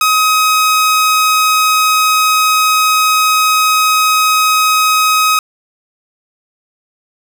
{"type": "tone", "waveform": "sawtooth", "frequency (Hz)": 1265, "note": "D#6", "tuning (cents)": 28, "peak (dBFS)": -5, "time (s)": [0.01, 5.39], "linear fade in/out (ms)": 2, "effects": []}